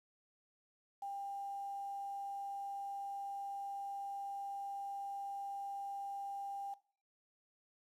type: tone with quantisation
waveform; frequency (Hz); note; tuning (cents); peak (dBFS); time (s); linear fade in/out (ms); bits
sine; 796; G5; +26; -40; 1.02-6.74; 5; 10
effects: noise-tail reverb RT60 0.4 s tail -18 dB re dry + low-pass 11000 Hz 12 dB/octave